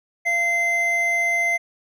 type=tone pair together; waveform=triangle; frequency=685.3 / 2071 Hz; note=F5 / C7; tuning=-33 / -18 cents; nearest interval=octave + perfect fifth; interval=1915 cents; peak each=-25 / -17 dBFS; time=0.25-1.58 s; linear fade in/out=20 ms; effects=none